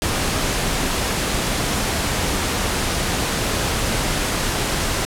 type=noise; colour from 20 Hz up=pink; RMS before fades=-21 dBFS; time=0.02-5.05 s; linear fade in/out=0 ms; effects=low-pass 11000 Hz 12 dB/octave